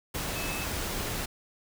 sine tone in noise, 2600 Hz, E7, 24 cents flat, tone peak -38 dBFS, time 0.35-0.65 s, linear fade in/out 10 ms, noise pink, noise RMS -33 dBFS, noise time 0.14-1.26 s, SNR -8 dB, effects none

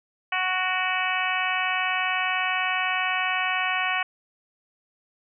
harmonic tone with a mistuned harmonic, 370 Hz, F#4, in tune, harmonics 2 / 3 / 4 / 5 / 6 / 7 / 8, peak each -30 / -30 / -31 / -30 / -30 / -30 / -33 dBFS, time 0.32-4.03 s, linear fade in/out 5 ms, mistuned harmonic 6, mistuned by +43 cents, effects none

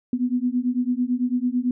sine beating tone pair, 243.5 / 252.5 Hz, B3 / B3, -24 / +39 cents, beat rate 9 Hz, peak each -23 dBFS, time 0.13-1.71 s, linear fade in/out 2 ms, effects none

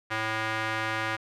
square tone with band-pass filter, 110.2 Hz, A2, 3 cents sharp, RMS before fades -30 dBFS, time 0.1-1.17 s, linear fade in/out 20 ms, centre 1700 Hz, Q 1.4, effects none

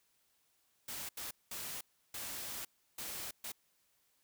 white noise bursts at uneven times, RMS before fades -43 dBFS, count 6, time 0.88-1.09 / 1.17-1.31 / 1.51-1.81 / 2.14-2.65 / 2.98-3.31 / 3.44-3.52 s, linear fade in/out 5 ms, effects white hiss -75 dBFS RMS until 4.23 s

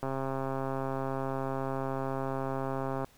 click train, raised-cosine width 1 ms, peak -20 dBFS, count 405, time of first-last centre 0.03-3.045 s, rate 134 Hz, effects pink hiss -61 dBFS RMS until 3.17 s

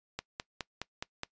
click train, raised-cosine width 0.2 ms, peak -18 dBFS, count 6, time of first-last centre 0.19-1.234 s, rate 4.79 Hz, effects noise-tail reverb RT60 0.1 s tail -22 dB re dry + resampled to 16000 Hz

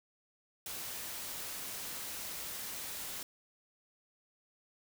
white noise, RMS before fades -42 dBFS, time 0.66-3.23 s, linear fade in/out 2 ms, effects none

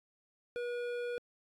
sine tone with hard clipping, 483.1 Hz, B4, 38 cents flat, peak -37 dBFS, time 0.56-1.18 s, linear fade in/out 0 ms, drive 12 dB, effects AAC 64 kbps

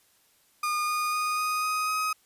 35% pulse tone with pitch steps, 1218 / 1226.5 / 1235 / 1243.6 / 1252.2 / 1261 Hz, D#6 / D#6 / D#6 / D#6 / D#6 / D#6, -37 / -25 / -13 / -1 / +11 / +23 cents, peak -24 dBFS, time 0.63-2.13 s, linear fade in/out 5 ms, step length 250 ms, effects white hiss -64 dBFS RMS until 2.25 s + resampled to 32000 Hz

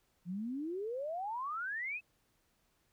sine exponential sweep, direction up, 167.6 to 2637 Hz, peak -36 dBFS, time 0.25-2.01 s, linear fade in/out 50 ms, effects pink hiss -75 dBFS RMS until 2.92 s

